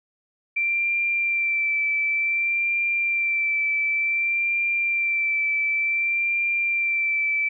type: tone with vibrato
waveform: sine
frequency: 2349 Hz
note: D7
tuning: in tune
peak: -20 dBFS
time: 0.56-7.49 s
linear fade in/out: 10 ms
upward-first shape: sine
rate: 0.55 Hz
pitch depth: 23 cents each way
effects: none